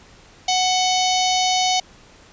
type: harmonic tone with a mistuned harmonic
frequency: 740 Hz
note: F#5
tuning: in tune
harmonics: 1 / 3 / 4 / 5 / 6 / 7 / 8 / 9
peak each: -19 / -28 / -25 / -26 / -27 / -29 / -27 / -30 dBFS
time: 0.48-1.8 s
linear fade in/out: 5 ms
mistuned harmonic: 4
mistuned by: +32 cents
effects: pink hiss -48 dBFS RMS until 2.32 s + resampled to 16000 Hz